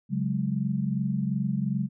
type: chord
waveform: sine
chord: C# suspended fourth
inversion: none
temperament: equal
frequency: 138.59 / 185 / 207.7 Hz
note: C#3 / F#3 / G#3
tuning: 0 / 0 / 0 cents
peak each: -29 dBFS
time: 0.09-1.89 s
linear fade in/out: 50 ms
effects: none